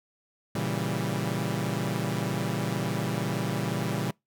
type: chord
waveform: sawtooth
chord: A# diminished seventh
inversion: none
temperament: equal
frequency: 116.54 / 138.59 / 164.81 / 196 Hz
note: A#2 / C#3 / E3 / G3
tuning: 0 / 0 / 0 / 0 cents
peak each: -29 dBFS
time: 0.55-4.11 s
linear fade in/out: 5 ms
effects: noise-tail reverb RT60 0.2 s tail -26 dB re dry